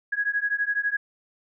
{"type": "beating tone pair", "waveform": "sine", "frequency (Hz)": [1655, 1667], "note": ["G#6", "G#6"], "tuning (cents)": [-6, 6], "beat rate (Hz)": 12, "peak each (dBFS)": -26, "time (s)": [0.12, 0.97], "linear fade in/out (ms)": 10, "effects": []}